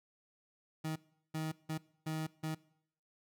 30% pulse tone bursts at uneven times, 157.5 Hz, D#3, 21 cents sharp, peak -33 dBFS, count 5, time 0.84-0.96 / 1.34-1.52 / 1.69-1.78 / 2.06-2.27 / 2.43-2.55 s, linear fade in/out 10 ms, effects noise-tail reverb RT60 0.7 s tail -22 dB re dry

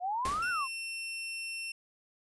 sine exponential two-way sweep, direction up then down, 699 to 1516 to 1003 Hz, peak -30 dBFS, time 0-0.68 s, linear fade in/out 50 ms, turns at 0.49 s
pink noise with exponential decay, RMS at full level -35 dBFS, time 0.25-0.71 s, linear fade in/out 2 ms, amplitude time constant 99 ms
sawtooth tone, 2700 Hz, E7, 41 cents sharp, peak -33 dBFS, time 0.42-1.72 s, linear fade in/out 5 ms
effects resampled to 24000 Hz

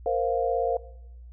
sine chord, Bb suspended second, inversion none, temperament equal, 466.2 / 523.3 / 698.5 Hz, Bb4 / C5 / F5, 0 / 0 / 0 cents, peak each -27 dBFS, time 0.06-0.77 s, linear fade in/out 2 ms, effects noise-tail reverb RT60 0.9 s tail -20 dB re dry + added 60 Hz sine -42 dBFS peak until 1.32 s

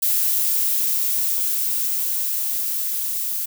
violet noise with level ramp, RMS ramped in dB -19 to -25 dBFS, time 0.02-3.46 s, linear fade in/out 10 ms, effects none

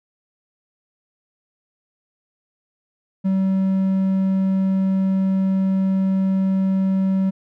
triangle tone, 191.2 Hz, G3, 43 cents flat, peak -14 dBFS, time 3.24-7.31 s, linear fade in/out 20 ms, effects none

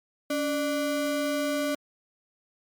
square ring-modulated tone, 439.6 Hz, A4, 2 cents flat, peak -23 dBFS, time 0.3-1.75 s, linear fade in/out 5 ms, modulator 157 Hz, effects MP3 96 kbps

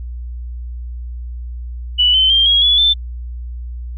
sine tone with pitch steps, 2960 / 3068 / 3180 / 3296 / 3416 / 3540 Hz, F#7 / G7 / G7 / G#7 / G#7 / A7, 0 / -38 / +24 / -14 / +48 / +10 cents, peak -9 dBFS, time 1.98-2.94 s, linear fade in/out 20 ms, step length 160 ms, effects added 60 Hz sine -24 dBFS peak until 3.97 s

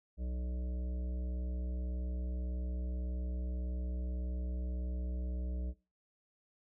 harmonic tone, 61.74 Hz, B1, in tune, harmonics 1 / 3 / 5 / 7 / 9 / 10, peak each -35 / -46 / -53 / -57 / -58 / -57 dBFS, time 0.17-5.74 s, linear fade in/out 50 ms, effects noise-tail reverb RT60 0.3 s tail -19 dB re dry

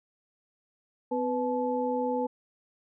sine tone cluster, 254.1 / 495.9 / 864 Hz, B3 / B4 / A5, +49 / +7 / -32 cents, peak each -31 / -29 / -32 dBFS, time 1.11-2.27 s, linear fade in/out 10 ms, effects none

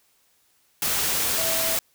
sine tone in noise, 654 Hz, E5, 14 cents flat, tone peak -30 dBFS, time 1.38-1.76 s, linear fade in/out 2 ms, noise white, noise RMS -24 dBFS, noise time 0.82-1.79 s, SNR -9 dB, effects white hiss -64 dBFS RMS until 1.94 s

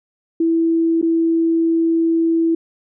sine tone with dropouts, 329.6 Hz, E4, in tune, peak -13 dBFS, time 0.4-2.55 s, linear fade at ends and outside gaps 5 ms, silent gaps 1.015-1.026 s, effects none

